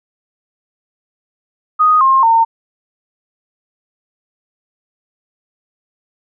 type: tone with pitch steps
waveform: sine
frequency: 1244.5 / 1064.8 / 911 Hz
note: D#6 / C6 / A#5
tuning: 0 / +30 / -40 cents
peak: -7 dBFS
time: 1.79-2.45 s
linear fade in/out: 20 ms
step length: 220 ms
effects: none